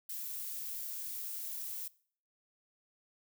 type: noise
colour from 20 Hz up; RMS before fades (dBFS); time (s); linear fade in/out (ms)
violet; -41; 0.09-1.88; 5
effects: noise-tail reverb RT60 0.5 s tail -21 dB re dry